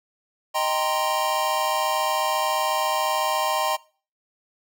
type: chord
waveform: square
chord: C minor seventh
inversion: first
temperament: equal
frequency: 622.3 / 784 / 932.3 / 1046.5 Hz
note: Eb5 / G5 / Bb5 / C6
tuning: 0 / 0 / 0 / 0 cents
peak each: -28 / -28 / -28 / -27 dBFS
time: 0.54-3.77 s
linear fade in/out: 20 ms
effects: noise-tail reverb RT60 0.4 s tail -22 dB re dry